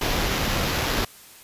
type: noise with sample-and-hold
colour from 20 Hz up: pink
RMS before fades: -24 dBFS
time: 0.01-1.05 s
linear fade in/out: 5 ms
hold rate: 8820 Hz
effects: white hiss -47 dBFS RMS until 1.43 s + resampled to 32000 Hz